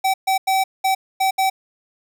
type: tone bursts at uneven times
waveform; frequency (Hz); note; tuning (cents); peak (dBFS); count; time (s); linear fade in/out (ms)
square; 767; G5; -38; -16; 6; 0.04-0.14 / 0.27-0.38 / 0.47-0.64 / 0.84-0.95 / 1.2-1.31 / 1.38-1.5; 10
effects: none